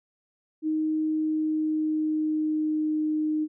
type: tone with pitch glide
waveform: sine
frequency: 311.8 to 307.9 Hz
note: D#4 to D#4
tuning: +4 to -18 cents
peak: -23 dBFS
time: 0.62-3.48 s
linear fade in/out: 50 ms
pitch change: -22 cents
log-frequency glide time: 1.07-3.01 s
effects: none